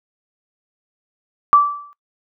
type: tone with exponential decay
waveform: sine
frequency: 1162 Hz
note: D6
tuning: 19 cents flat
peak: -4 dBFS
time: 1.53-1.93 s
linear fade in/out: 0 ms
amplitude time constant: 85 ms
effects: noise-tail reverb RT60 0.1 s tail -20 dB re dry